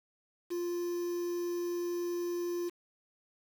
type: tone with quantisation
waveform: triangle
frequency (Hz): 349.2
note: F4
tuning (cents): 0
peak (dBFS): -30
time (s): 0.5-2.7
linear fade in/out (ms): 20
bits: 8
effects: none